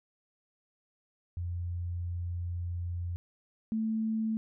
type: tone pair in turn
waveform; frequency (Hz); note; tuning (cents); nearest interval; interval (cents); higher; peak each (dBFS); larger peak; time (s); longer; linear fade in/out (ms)
sine; 87.31 / 220.8; F2 / A3; 0 / +6; octave + major third; 1606; second; -32 / -28; second; 1.37-3.16 / 3.72-4.37; first; 0
effects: none